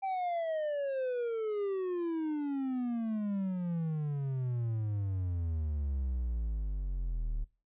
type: exponential sweep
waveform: triangle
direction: down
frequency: 784 to 36.71 Hz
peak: -29 dBFS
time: 0.02-7.45 s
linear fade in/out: 20 ms
effects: noise-tail reverb RT60 0.3 s tail -21 dB re dry + resampled to 8000 Hz